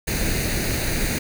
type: noise with comb filter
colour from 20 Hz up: pink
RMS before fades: -23 dBFS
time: 0.07-1.19 s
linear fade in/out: 10 ms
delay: 0.46 ms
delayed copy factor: +0.65
effects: none

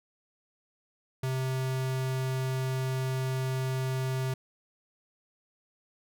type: tone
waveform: square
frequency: 130.81 Hz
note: C3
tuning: in tune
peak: -29 dBFS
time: 1.23-4.34 s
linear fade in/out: 5 ms
effects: none

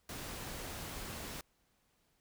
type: noise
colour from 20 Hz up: pink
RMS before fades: -44 dBFS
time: 0.09-1.41 s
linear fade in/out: 2 ms
effects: pink hiss -75 dBFS RMS until 2.2 s

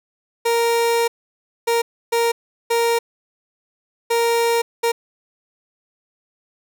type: tone bursts at uneven times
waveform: 30% pulse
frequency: 466.2 Hz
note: A#4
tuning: in tune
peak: -13 dBFS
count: 6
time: 0.45-1.08 / 1.67-1.82 / 2.12-2.32 / 2.7-2.99 / 4.1-4.62 / 4.83-4.92 s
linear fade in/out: 10 ms
effects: none

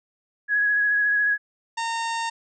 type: tone with vibrato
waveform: sine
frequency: 1671 Hz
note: G#6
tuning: 10 cents sharp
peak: -18 dBFS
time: 0.48-1.38 s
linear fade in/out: 50 ms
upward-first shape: triangle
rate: 14 Hz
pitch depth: 22 cents each way
type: harmonic tone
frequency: 917 Hz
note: A#5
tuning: 29 cents flat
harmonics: 1 / 2 / 3 / 4 / 5 / 6 / 7 / 8 / 9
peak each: -26 / -32 / -36 / -38 / -40 / -42 / -43 / -44 / -45 dBFS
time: 1.77-2.3 s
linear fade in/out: 10 ms
effects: none

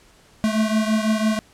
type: beating tone pair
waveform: square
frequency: 215.9 / 221.9 Hz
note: A3 / A3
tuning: -33 / +15 cents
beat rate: 6 Hz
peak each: -20 / -24 dBFS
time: 0.44-1.39 s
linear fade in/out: 0 ms
effects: pink hiss -53 dBFS RMS until 1.53 s + low-pass 10000 Hz 12 dB/octave

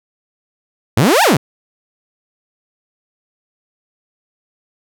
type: exponential two-way sweep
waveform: sawtooth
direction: up then down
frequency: 96.7 to 955 to 114.9 Hz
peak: -5 dBFS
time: 0.97-1.37 s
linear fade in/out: 5 ms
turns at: 1.23 s
effects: none

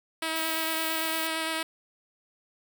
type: tone with vibrato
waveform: 5% pulse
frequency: 321.6 Hz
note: E4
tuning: 43 cents flat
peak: -17 dBFS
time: 0.22-1.63 s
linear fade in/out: 5 ms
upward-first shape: square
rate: 8.8 Hz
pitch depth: 11 cents each way
type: noise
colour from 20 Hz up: violet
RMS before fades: -35 dBFS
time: 0.36-1.27 s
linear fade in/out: 0 ms
effects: none

